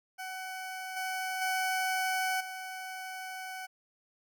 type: tone with level steps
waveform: 20% pulse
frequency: 751 Hz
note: F#5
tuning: 26 cents sharp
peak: -33 / -28 / -24 / -34 dBFS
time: 0.18-3.67 s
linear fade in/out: 20 ms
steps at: 0.96 / 1.41 / 2.4 s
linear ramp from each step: 10 ms
effects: none